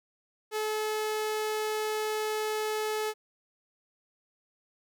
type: tone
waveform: sawtooth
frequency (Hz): 430.2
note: A4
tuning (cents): -39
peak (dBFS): -25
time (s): 0.51-3.14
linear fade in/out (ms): 50
effects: none